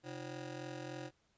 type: ring-modulated tone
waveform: 20% pulse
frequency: 220 Hz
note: A3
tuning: in tune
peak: -35 dBFS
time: 0.03-1.11 s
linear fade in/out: 50 ms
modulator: 88.3 Hz
effects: pink hiss -75 dBFS RMS until 1.37 s + resampled to 16000 Hz